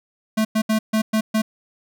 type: tone bursts at uneven times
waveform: square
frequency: 218.3 Hz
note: A3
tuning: 13 cents flat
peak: -17 dBFS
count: 6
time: 0.37-0.45 / 0.55-0.62 / 0.69-0.79 / 0.93-1.02 / 1.13-1.21 / 1.34-1.42 s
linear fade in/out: 10 ms
effects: none